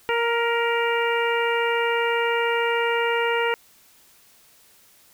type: harmonic tone with a mistuned harmonic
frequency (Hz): 467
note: A#4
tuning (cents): +3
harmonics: 1 / 2 / 3 / 4 / 5 / 6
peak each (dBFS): -23 / -26 / -28 / -29 / -30 / -31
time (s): 0.09-3.54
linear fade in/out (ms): 0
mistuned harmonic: 4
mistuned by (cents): +20
effects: white hiss -55 dBFS RMS until 5.13 s